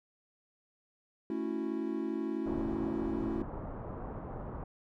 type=chord; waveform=triangle; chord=F# minor seventh; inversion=first; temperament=equal with one note detuned; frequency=220 / 277.2 / 329.6 / 367.9 Hz; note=A3 / C#4 / E4 / F#4; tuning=0 / 0 / 0 / -10 cents; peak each=-37 / -36 / -34 / -38 dBFS; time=1.3-3.42 s; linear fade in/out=2 ms
type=low-pass noise; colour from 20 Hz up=pink; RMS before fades=-41 dBFS; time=2.46-4.64 s; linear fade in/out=5 ms; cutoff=1100 Hz; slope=24 dB/octave
effects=none